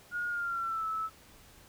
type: tone with pitch glide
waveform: sine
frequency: 1433 to 1306.5 Hz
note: F6 to E6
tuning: +44 to -16 cents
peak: -31 dBFS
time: 0.11-1.1 s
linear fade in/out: 50 ms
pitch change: -160 cents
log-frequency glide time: 0.28-0.86 s
effects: pink hiss -57 dBFS RMS until 1.68 s

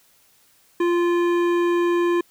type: tone with hard clipping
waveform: triangle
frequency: 346.9 Hz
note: F4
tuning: 12 cents flat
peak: -19 dBFS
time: 0.8-2.21 s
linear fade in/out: 5 ms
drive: 17 dB
effects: white hiss -58 dBFS RMS until 2.3 s

